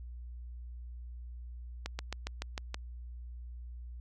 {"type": "slowing click train", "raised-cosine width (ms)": 0.2, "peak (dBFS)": -19, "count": 7, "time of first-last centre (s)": [1.86, 2.744], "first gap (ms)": 130, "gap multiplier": 1.05, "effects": ["added 60 Hz sine -42 dBFS peak until 4 s"]}